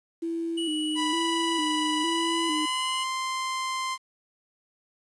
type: tone with vibrato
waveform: sine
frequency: 320 Hz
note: D#4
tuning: 49 cents sharp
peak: -27 dBFS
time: 0.22-2.66 s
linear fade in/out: 10 ms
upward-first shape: square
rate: 1.1 Hz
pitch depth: 67 cents each way
type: tone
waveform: square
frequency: 2937 Hz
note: F#7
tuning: 13 cents flat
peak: -31 dBFS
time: 0.57-3.04 s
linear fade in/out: 10 ms
type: tone with pitch glide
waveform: sawtooth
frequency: 987.8 to 1043.5 Hz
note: B5 to C6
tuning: 0 to -5 cents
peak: -24 dBFS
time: 0.95-3.98 s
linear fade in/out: 50 ms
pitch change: +95 cents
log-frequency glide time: 2.11-3.05 s
effects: resampled to 22050 Hz + 9-bit